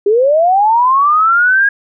sine linear sweep, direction up, 392 to 1649 Hz, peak -7 dBFS, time 0.06-1.69 s, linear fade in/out 5 ms, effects none

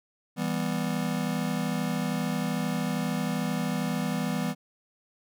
square chord, E minor, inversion none, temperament just, 164.81 / 197.78 / 247.2 Hz, E3 / G3 / B3, 0 / +16 / +2 cents, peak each -32 dBFS, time 0.36-4.55 s, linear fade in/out 50 ms, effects none

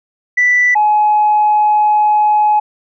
sine tone pair in turn, 1975.5 / 844.6 Hz, B6 / G#5, 0 / +29 cents, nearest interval octave + minor third, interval 1471 cents, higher first, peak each -7 dBFS, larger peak neither, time 0.37-0.75 / 0.75-2.6 s, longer second, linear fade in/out 10 ms, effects tanh soft clip ceiling -4 dBFS

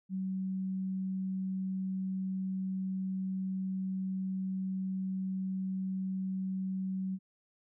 sine tone, 189.2 Hz, F#3, 39 cents sharp, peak -32 dBFS, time 0.09-7.19 s, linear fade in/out 50 ms, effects none

